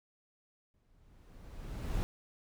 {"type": "noise with exponential growth", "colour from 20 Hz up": "brown", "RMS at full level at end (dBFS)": -32, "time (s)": [0.74, 2.03], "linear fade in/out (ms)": 0, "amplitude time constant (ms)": 280, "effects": []}